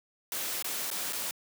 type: noise with dropouts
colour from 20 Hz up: white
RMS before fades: -34 dBFS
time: 0.32-1.31 s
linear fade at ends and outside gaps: 1 ms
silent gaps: 0.624-0.644 / 0.903-0.913 / 1.125-1.131 s
effects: high-pass 200 Hz 12 dB/octave